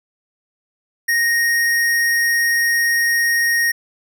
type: tone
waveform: square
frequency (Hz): 1864.7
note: A#6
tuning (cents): 0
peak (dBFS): -15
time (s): 1.08-3.72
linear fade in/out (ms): 10
effects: none